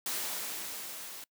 white noise with level ramp, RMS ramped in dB -34 to -45 dBFS, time 0.06-1.24 s, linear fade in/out 2 ms, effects noise-tail reverb RT60 0.1 s tail -25 dB re dry + high-pass 200 Hz 12 dB/octave

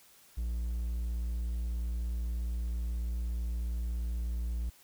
triangle tone, 58.4 Hz, A#1, 4 cents sharp, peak -29 dBFS, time 0.37-4.7 s, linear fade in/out 10 ms, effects white hiss -60 dBFS RMS until 4.83 s

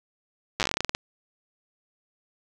slowing click train, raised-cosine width 0.2 ms, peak -7 dBFS, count 15, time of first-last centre 0.6-0.949 s, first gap 8 ms, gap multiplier 1.16, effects none

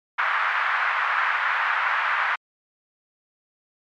white band-pass noise, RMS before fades -23 dBFS, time 0.18-2.36 s, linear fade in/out 10 ms, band 1000 to 1800 Hz, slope 24 dB/octave, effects MP3 96 kbps

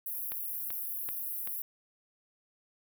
pink high-pass noise, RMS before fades -37 dBFS, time 0.06-1.62 s, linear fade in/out 2 ms, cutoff 11000 Hz, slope 96 dB/octave
click train, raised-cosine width 0.3 ms, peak -27 dBFS, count 4, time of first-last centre 0.32-1.474 s, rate 2.6 Hz
effects none

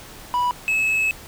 triangle tone pair in turn, 982 / 2589 Hz, B5 / E7, -10 / -32 cents, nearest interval octave + perfect fourth, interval 1678 cents, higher second, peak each -16 / -16 dBFS, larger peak neither, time 0.34-0.51 / 0.68-1.11 s, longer second, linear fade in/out 0 ms, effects pink hiss -41 dBFS RMS until 1.27 s

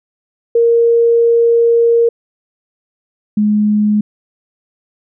sine tone pair in turn, 466.2 / 210.1 Hz, A#4 / G#3, 0 / +20 cents, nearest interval octave + major second, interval 1380 cents, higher first, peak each -7 / -9 dBFS, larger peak first, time 0.55-2.09 / 3.37-4.01 s, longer first, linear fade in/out 5 ms, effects none

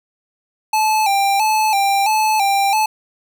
square tone with vibrato, 828 Hz, G#5, 5 cents flat, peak -14 dBFS, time 0.73-2.86 s, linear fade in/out 5 ms, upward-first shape square, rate 1.5 Hz, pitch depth 78 cents each way, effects none

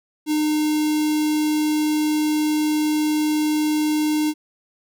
square tone with notch filter, 304.7 Hz, D#4, 36 cents flat, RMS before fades -20 dBFS, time 0.26-4.34 s, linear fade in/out 50 ms, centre 1300 Hz, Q 0.79, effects none

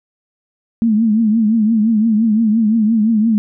sine tone with vibrato, 220 Hz, A3, in tune, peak -10 dBFS, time 0.82-3.38 s, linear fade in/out 0 ms, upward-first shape triangle, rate 5.8 Hz, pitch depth 110 cents each way, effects none

